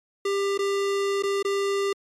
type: tone with dropouts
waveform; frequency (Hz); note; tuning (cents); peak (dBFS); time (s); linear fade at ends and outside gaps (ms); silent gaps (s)
square; 397.4; G4; +24; -23; 0.25-1.93; 5; 0.577-0.589 / 1.225-1.234 / 1.427-1.448
effects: low-pass 8000 Hz 12 dB/octave + MP3 64 kbps